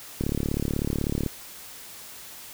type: click train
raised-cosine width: 3 ms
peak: -13 dBFS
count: 39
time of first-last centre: 0.21-1.263 s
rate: 36.1 Hz
effects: white hiss -43 dBFS RMS until 2.53 s